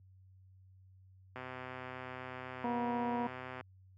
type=click train; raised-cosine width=0.5 ms; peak=-29 dBFS; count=289; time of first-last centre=1.36-3.61 s; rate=128 Hz
type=harmonic tone; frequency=240 Hz; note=B3; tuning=49 cents flat; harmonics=1 / 2 / 3 / 4; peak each=-36 / -41 / -40 / -38 dBFS; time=2.64-3.27 s; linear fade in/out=2 ms
effects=added 94 Hz sine -56 dBFS peak until 3.97 s + high-pass 80 Hz 12 dB/octave